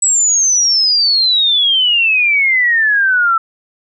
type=exponential sweep; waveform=sine; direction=down; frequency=7902 to 1319 Hz; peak=-9 dBFS; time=0.02-3.38 s; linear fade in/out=5 ms; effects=none